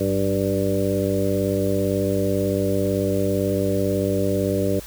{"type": "harmonic tone with a mistuned harmonic", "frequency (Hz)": 98, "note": "G2", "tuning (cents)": 0, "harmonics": [1, 2, 3, 4, 5, 6], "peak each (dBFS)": [-26, -26, -26, -26, -26, -26], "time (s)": [0, 4.8], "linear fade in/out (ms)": 10, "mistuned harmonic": 2, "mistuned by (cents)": -42, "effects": ["added 50 Hz sine -41 dBFS peak until 4.86 s", "white hiss -41 dBFS RMS until 4.86 s"]}